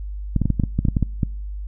clicks, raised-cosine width 5 ms, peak -6 dBFS, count 12, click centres 0.363 / 0.417 / 0.456 / 0.503 / 0.598 / 0.637 / 0.79 / 0.852 / 0.885 / 0.968 / 1.027 / 1.232 s, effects noise-tail reverb RT60 0.6 s tail -26 dB re dry + added 50 Hz sine -27 dBFS peak until 1.67 s

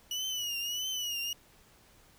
30% pulse tone with vibrato, 2925 Hz, F#7, 21 cents flat, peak -30 dBFS, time 0.11-1.33 s, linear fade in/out 2 ms, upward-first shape triangle, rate 1.6 Hz, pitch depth 100 cents each way, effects pink hiss -61 dBFS RMS until 2.18 s

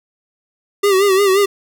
square tone with vibrato, 391.6 Hz, G4, 2 cents flat, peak -11 dBFS, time 0.83-1.46 s, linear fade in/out 10 ms, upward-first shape sine, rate 5.7 Hz, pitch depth 79 cents each way, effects none

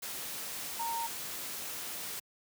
sine tone in noise, 924 Hz, A#5, 16 cents flat, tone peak -33 dBFS, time 0.79-1.07 s, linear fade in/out 10 ms, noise white, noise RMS -40 dBFS, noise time 0.02-2.2 s, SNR +4 dB, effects high-pass 100 Hz 12 dB/octave

